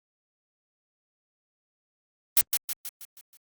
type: noise with echo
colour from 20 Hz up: blue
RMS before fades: -18 dBFS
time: 2.37-2.41 s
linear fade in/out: 0 ms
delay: 160 ms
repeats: 6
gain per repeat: -6 dB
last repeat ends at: 3.37 s
effects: Opus 32 kbps